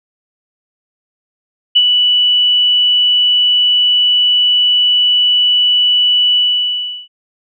sine tone with ADSR envelope, 2960 Hz, F#7, in tune, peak -4 dBFS, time 1.75-7.08 s, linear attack 15 ms, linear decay 52 ms, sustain -4 dB, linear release 720 ms, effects none

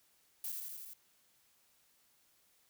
violet noise with echo, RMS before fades -40 dBFS, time 0.44-0.52 s, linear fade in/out 2 ms, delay 83 ms, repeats 5, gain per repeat -2 dB, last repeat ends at 0.935 s, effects white hiss -71 dBFS RMS until 2.69 s

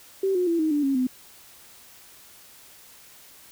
sine tone with pitch steps, 386.4 / 360.5 / 336.4 / 313.9 / 292.8 / 273.2 / 254.9 Hz, G4 / F#4 / E4 / D#4 / D4 / C#4 / C4, -25 / -45 / +35 / +15 / -5 / -25 / -45 cents, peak -20 dBFS, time 0.23-1.07 s, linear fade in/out 5 ms, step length 120 ms, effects white hiss -50 dBFS RMS until 3.51 s

